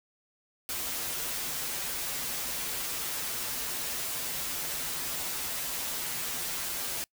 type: noise with comb filter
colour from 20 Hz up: white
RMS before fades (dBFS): -34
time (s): 0.69-7.04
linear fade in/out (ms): 0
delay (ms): 9.8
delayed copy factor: -0.7
effects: noise-tail reverb RT60 0.1 s tail -26 dB re dry